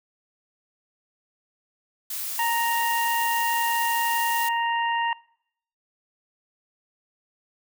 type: noise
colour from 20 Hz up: blue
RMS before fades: -31 dBFS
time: 2.1-4.49 s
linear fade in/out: 5 ms
type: harmonic tone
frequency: 931 Hz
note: A#5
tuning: 2 cents flat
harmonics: 1 / 2 / 3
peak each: -23 / -29 / -33 dBFS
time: 2.39-5.13 s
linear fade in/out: 2 ms
effects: noise-tail reverb RT60 0.7 s tail -23 dB re dry